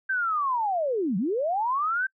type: linear two-way sweep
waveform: sine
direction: down then up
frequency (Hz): 1581 to 169.5 to 1581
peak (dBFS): -23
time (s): 0.09-2.07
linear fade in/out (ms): 10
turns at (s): 1.17
effects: noise-tail reverb RT60 0.1 s tail -25 dB re dry